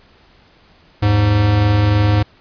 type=tone pair together; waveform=square; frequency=80.57 / 103.83 Hz; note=E2 / G#2; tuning=-39 / 0 cents; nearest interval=major third; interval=439 cents; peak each=-22 / -12 dBFS; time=1.02-2.23 s; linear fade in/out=10 ms; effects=pink hiss -50 dBFS RMS until 2.4 s + resampled to 11025 Hz